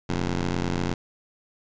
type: ring-modulated tone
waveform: 15% pulse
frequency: 88.5 Hz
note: F2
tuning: 23 cents sharp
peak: -15 dBFS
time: 0.09-0.94 s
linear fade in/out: 5 ms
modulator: 70 Hz
effects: resampled to 16000 Hz